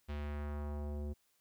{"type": "tone with low-pass filter sweep", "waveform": "square", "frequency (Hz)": 73.42, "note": "D2", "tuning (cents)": 0, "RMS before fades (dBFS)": -40, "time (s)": [0.08, 1.14], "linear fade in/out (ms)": 20, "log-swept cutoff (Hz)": [3400, 410], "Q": 1.2, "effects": ["white hiss -75 dBFS RMS until 1.4 s"]}